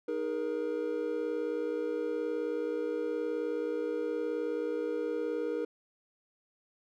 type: chord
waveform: triangle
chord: D# suspended fourth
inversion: none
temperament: equal with one note detuned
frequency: 311.1 / 415.3 / 474.3 Hz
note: D#4 / G#4 / A#4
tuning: 0 / 0 / +30 cents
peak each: -35 / -35 / -31 dBFS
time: 0.08-5.65 s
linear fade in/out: 5 ms
effects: none